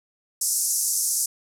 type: band-pass noise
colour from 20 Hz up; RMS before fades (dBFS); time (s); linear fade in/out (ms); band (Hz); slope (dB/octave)
white; -24; 0.41-1.26; 5; 5400 to 12000; 48
effects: none